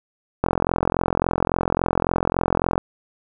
click train, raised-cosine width 1 ms, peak -4 dBFS, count 103, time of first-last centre 0.44-2.779 s, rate 43.6 Hz, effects none

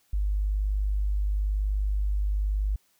sine tone, 50.5 Hz, G#1, 48 cents flat, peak -23 dBFS, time 0.13-2.76 s, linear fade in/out 5 ms, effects white hiss -67 dBFS RMS until 2.99 s

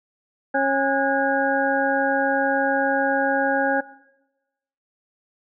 harmonic tone with a mistuned harmonic, 273.1 Hz, C#4, 26 cents flat, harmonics 1 / 2 / 3 / 5 / 6, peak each -26 / -22 / -23 / -27 / -25 dBFS, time 0.54-3.81 s, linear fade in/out 10 ms, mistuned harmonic 5, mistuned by +110 cents, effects noise-tail reverb RT60 1.0 s tail -20 dB re dry

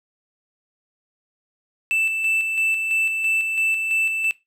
triangle tone with tremolo, 2649 Hz, E7, 8 cents sharp, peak -16 dBFS, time 1.91-4.31 s, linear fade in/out 0 ms, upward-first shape square, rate 3 Hz, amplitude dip 40%, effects noise-tail reverb RT60 0.2 s tail -19 dB re dry

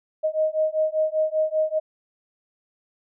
sine beating tone pair, 622.3 / 627.4 Hz, D#5 / D#5, 0 / +14 cents, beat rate 5.1 Hz, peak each -23 dBFS, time 0.23-1.8 s, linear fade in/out 20 ms, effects none

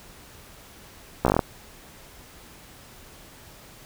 slowing click train, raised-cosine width 1 ms, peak -5 dBFS, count 8, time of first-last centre 1.25-1.392 s, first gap 15 ms, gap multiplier 1.1, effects pink hiss -48 dBFS RMS until 3.85 s

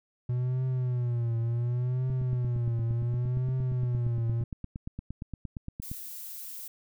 triangle tone with vibrato, 122.2 Hz, B2, 18 cents flat, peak -24 dBFS, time 0.29-4.44 s, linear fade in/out 5 ms, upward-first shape triangle, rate 0.69 Hz, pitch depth 110 cents each way
click train, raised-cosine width 5 ms, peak -24 dBFS, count 34, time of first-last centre 2.1-5.915 s, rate 8.65 Hz
violet noise, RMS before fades -41 dBFS, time 5.82-6.68 s, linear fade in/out 5 ms
effects none

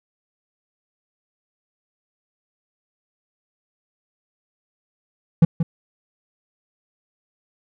triangle tone with echo, 164.81 Hz, E3, in tune, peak -5 dBFS, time 5.42-5.45 s, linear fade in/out 5 ms, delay 180 ms, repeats 1, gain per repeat -9 dB, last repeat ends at 5.63 s, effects none

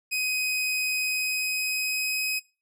sawtooth tone with pitch glide, 2513 to 2528 Hz, D#7 to D#7, +17 to +27 cents, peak -22 dBFS, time 0.11-2.4 s, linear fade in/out 20 ms, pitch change +10 cents, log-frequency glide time 0.96-2.19 s, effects noise-tail reverb RT60 0.3 s tail -22 dB re dry

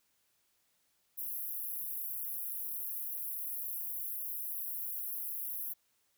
pink high-pass noise, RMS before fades -39 dBFS, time 1.17-5.74 s, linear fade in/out 20 ms, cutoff 11000 Hz, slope 96 dB/octave, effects white hiss -75 dBFS RMS until 6.17 s

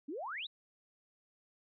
sine exponential sweep, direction up, 260.7 to 4050 Hz, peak -38 dBFS, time 0.08-0.47 s, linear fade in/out 10 ms, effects MP3 32 kbps

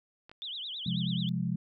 clicks, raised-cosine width 0.3 ms, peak -33 dBFS, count 2, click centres 0.295 / 0.315 s
sine tone with vibrato, 3404 Hz, G#7, 42 cents sharp, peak -36 dBFS, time 0.42-1.29 s, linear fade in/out 0 ms, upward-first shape triangle, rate 9.3 Hz, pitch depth 280 cents each way
sine chord, F minor, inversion second, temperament equal, 130.81 / 174.61 / 207.7 Hz, C3 / F3 / Ab3, 0 / 0 / 0 cents, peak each -34 / -31 / -35 dBFS, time 0.86-1.56 s, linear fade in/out 5 ms
effects none

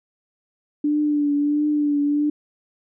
sine tone with vibrato, 293.7 Hz, D4, in tune, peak -17 dBFS, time 0.84-2.3 s, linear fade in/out 5 ms, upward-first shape triangle, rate 1.5 Hz, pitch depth 38 cents each way, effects none

